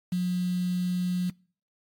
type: tone with quantisation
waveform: sine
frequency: 180 Hz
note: F#3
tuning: 47 cents flat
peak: -24 dBFS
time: 0.12-1.3 s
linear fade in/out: 5 ms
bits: 7
effects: noise-tail reverb RT60 0.5 s tail -26 dB re dry + AAC 64 kbps